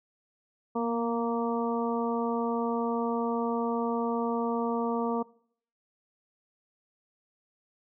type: harmonic tone with a mistuned harmonic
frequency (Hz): 232.5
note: A#3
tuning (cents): -4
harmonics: 1 / 2 / 3 / 4 / 5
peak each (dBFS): -30 / -31 / -36 / -35 / -37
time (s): 0.75-5.23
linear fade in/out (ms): 10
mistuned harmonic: 1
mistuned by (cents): +19
effects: noise-tail reverb RT60 0.6 s tail -22 dB re dry